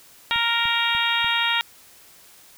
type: harmonic tone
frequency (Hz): 466.2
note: A#4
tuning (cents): 0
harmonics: 2 / 3 / 4 / 5 / 6 / 7 / 8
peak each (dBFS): -27 / -27 / -27 / -27 / -27 / -27 / -27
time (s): 0.31-1.61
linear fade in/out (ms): 0
type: click train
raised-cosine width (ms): 5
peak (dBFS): -29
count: 4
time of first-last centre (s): 0.36-1.245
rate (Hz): 3.39
effects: white hiss -50 dBFS RMS until 2.57 s